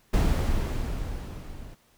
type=noise with level ramp; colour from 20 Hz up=brown; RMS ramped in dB=-20 to -42 dBFS; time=0.13-1.75 s; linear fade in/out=10 ms; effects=pink hiss -63 dBFS RMS until 1.97 s